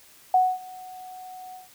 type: tone with ADSR envelope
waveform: sine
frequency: 740 Hz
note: F#5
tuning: in tune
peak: -14 dBFS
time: 0.34-1.69 s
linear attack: 3 ms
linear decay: 240 ms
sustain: -24 dB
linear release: 150 ms
effects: white hiss -53 dBFS RMS until 1.74 s